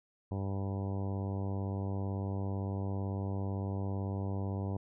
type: harmonic tone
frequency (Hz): 97.9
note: G2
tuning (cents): -2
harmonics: 1 / 2 / 3 / 4 / 5 / 6 / 7 / 8 / 9 / 10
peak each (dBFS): -34 / -40 / -44 / -46 / -48 / -50 / -51 / -52 / -53 / -54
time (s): 0.31-4.77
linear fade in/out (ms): 5
effects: none